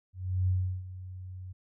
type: tone with ADSR envelope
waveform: sine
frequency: 92.3 Hz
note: F#2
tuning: 4 cents flat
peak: -23 dBFS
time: 0.13-1.53 s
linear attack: 350 ms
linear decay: 350 ms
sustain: -16 dB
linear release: 13 ms
effects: none